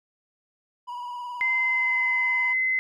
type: tone with vibrato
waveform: triangle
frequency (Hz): 975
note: B5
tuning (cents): -23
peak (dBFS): -30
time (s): 0.87-2.54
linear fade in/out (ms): 20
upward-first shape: square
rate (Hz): 19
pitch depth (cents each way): 29
type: tone with pitch glide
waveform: sine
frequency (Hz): 2070 to 2049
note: C7 to C7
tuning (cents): -19 to -37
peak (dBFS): -21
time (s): 1.41-2.79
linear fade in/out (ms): 0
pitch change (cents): -18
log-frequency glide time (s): 1.55-2.03
effects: none